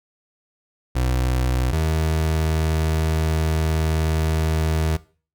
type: tone pair in turn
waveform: 30% pulse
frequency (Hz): 62.9 / 79.25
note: B1 / D#2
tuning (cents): +32 / +32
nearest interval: major third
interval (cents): 400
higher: second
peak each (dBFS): -16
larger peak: neither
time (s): 0.95-1.72 / 1.72-4.97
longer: second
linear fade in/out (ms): 10
effects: noise-tail reverb RT60 0.4 s tail -19 dB re dry